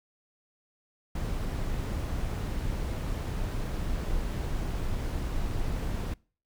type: noise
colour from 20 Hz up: brown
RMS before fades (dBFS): -31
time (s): 1.15-6.14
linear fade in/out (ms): 5
effects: noise-tail reverb RT60 0.4 s tail -25 dB re dry